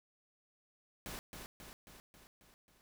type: noise with echo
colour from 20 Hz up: pink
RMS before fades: -45 dBFS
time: 1.06-1.19 s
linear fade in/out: 0 ms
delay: 270 ms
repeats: 6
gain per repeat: -4 dB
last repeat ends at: 2.81 s
effects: none